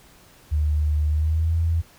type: tone with pitch glide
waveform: sine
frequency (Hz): 75.4 to 82.7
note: D2 to E2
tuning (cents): +46 to +6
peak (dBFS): -18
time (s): 0.51-1.82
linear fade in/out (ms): 20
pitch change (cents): +160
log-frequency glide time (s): 1.09-1.55
effects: pink hiss -52 dBFS RMS until 1.98 s